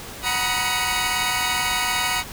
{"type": "tone cluster", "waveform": "15% pulse", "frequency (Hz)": [741, 943, 982, 1256, 2236], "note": ["F#5", "A#5", "B5", "D#6", "C#7"], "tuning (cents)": [2, 20, -10, 16, 14], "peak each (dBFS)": -21, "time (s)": [0.22, 2.24], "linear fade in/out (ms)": 50, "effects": ["pink hiss -36 dBFS RMS until 2.32 s"]}